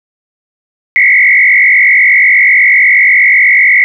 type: tone with frequency modulation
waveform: sine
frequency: 2093 Hz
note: C7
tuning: in tune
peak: -3 dBFS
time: 0.96-3.84 s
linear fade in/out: 0 ms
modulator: 48.2 Hz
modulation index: 2.9
effects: none